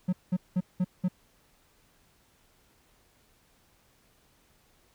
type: tone bursts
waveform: triangle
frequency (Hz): 182.1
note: F#3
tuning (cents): -27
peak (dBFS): -21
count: 5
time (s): 0.08-1.085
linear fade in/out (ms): 10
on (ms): 49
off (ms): 190
effects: pink hiss -65 dBFS RMS until 4.94 s